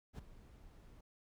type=noise with ADSR envelope; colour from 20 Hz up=brown; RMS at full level=-44 dBFS; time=0.13-1.01 s; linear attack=57 ms; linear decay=8 ms; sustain=-14 dB; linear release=6 ms; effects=none